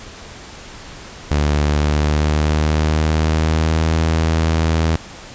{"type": "tone with pitch glide", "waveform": "sawtooth", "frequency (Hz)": [73.9, 80.59], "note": ["D2", "E2"], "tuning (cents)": [11, -39], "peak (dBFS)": -10, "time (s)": [1.31, 4.96], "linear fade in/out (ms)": 0, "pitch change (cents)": 150, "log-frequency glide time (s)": [1.66, 3.98], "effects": ["pink hiss -36 dBFS RMS until 5.34 s", "resampled to 16000 Hz"]}